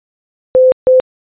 sine tone bursts at uneven times, 514 Hz, C5, 31 cents flat, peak -4 dBFS, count 2, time 0.55-0.72 / 0.87-1 s, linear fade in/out 0 ms, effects resampled to 8000 Hz

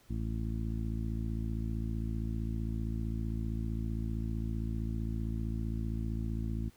harmonic tone, 55.4 Hz, A1, 13 cents sharp, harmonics 1 / 2 / 3 / 4 / 5 / 6, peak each -35 / -37 / -44 / -40 / -47 / -47 dBFS, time 0.09-6.7 s, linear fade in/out 20 ms, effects pink hiss -64 dBFS RMS until 6.76 s

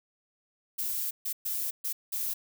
violet noise bursts at uneven times, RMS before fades -32 dBFS, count 5, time 0.78-1.11 / 1.25-1.33 / 1.45-1.71 / 1.84-1.93 / 2.12-2.34 s, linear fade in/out 10 ms, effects none

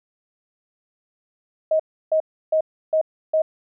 sine tone bursts, 630 Hz, D#5, 21 cents sharp, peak -15 dBFS, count 5, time 1.71-3.42 s, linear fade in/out 5 ms, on 86 ms, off 320 ms, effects none

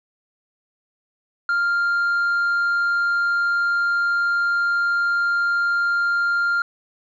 sine tone with tanh clipping, 1396.9 Hz, F6, in tune, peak -18 dBFS, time 1.49-6.62 s, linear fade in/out 2 ms, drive 2 dB, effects none

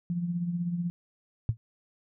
sine tone with tremolo, 173.6 Hz, F3, 10 cents flat, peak -25 dBFS, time 0.1-0.9 s, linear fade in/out 0 ms, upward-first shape triangle, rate 16 Hz, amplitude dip 60%
sine tone with exponential decay, 112.9 Hz, A2, 45 cents sharp, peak -18 dBFS, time 1.49-1.57 s, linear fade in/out 0 ms, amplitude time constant 17 ms
effects none

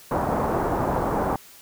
white low-pass noise, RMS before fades -24 dBFS, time 0.11-1.36 s, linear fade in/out 2 ms, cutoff 1000 Hz, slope 24 dB/octave, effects white hiss -48 dBFS RMS until 1.61 s

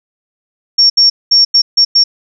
sine tone bursts at uneven times, 5500 Hz, F8, 27 cents flat, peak -4 dBFS, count 6, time 0.78-0.9 / 0.97-1.1 / 1.31-1.45 / 1.54-1.62 / 1.77-1.85 / 1.95-2.04 s, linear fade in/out 10 ms, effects none

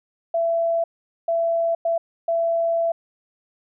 sine tone bursts at uneven times, 669 Hz, E5, 25 cents sharp, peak -18 dBFS, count 4, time 0.34-0.84 / 1.28-1.75 / 1.85-1.98 / 2.28-2.92 s, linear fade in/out 5 ms, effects none

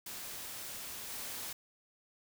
white noise with level steps, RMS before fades -44 / -42 dBFS, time 0.06-1.53 s, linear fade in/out 5 ms, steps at 1.1 s, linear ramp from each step 5 ms, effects none

